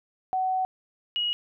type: tone pair in turn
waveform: sine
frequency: 750 / 2898 Hz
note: F#5 / F#7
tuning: +23 / -37 cents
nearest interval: octave + major seventh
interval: 2340 cents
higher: second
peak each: -23 / -24 dBFS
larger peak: first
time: 0.33-0.65 / 1.16-1.33 s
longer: first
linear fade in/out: 0 ms
effects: none